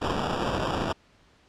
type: noise with sample-and-hold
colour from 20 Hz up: white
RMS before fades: -28 dBFS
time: 0.01-0.93 s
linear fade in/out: 10 ms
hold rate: 2100 Hz
effects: pink hiss -60 dBFS RMS until 1.48 s + low-pass 5000 Hz 12 dB/octave